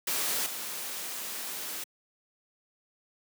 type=noise with level steps; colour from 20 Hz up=white; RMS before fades=-30 / -37 dBFS; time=0.07-1.84 s; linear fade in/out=5 ms; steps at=0.46 s; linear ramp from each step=2 ms; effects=high-pass 200 Hz 12 dB/octave